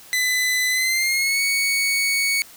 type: tone with pitch glide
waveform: sawtooth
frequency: 2007 to 2227 Hz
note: B6 to C#7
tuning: +27 to +7 cents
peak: -15 dBFS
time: 0.13-2.42 s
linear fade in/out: 0 ms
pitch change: +180 cents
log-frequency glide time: 0.7-1.41 s
effects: white hiss -45 dBFS RMS until 2.56 s